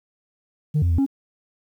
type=tone with pitch steps; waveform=sine; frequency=151 / 87 / 83.7 / 273.8 Hz; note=D3 / F2 / E2 / C#4; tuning=+48 / -6 / +27 / -21 cents; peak=-14 dBFS; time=0.74-1.064 s; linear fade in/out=20 ms; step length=81 ms; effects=tanh soft clip ceiling -15 dBFS + 9-bit